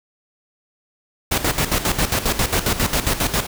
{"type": "noise with tremolo", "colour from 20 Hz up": "pink", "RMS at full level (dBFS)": -18, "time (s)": [1.31, 3.47], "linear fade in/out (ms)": 10, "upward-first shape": "square", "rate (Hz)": 7.4, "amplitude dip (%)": 70, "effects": []}